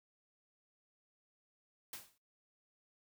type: noise with exponential decay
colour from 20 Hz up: white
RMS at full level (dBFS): -43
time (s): 1.93-2.18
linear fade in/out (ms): 2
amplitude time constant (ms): 54
effects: noise-tail reverb RT60 0.2 s tail -20 dB re dry